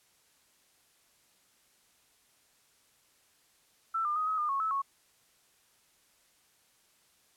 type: tone with pitch steps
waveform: sine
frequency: 1331 / 1200 / 1252 / 1275 / 1210 / 1099 / 1302 / 1103 Hz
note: E6 / D6 / D#6 / D#6 / D#6 / C#6 / E6 / C#6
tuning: +16 / +37 / +10 / +42 / -49 / -15 / -22 / -9 cents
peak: -28 dBFS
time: 3.94-4.82 s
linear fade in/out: 10 ms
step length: 110 ms
effects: white hiss -67 dBFS RMS until 7.36 s + low-pass 12000 Hz 12 dB/octave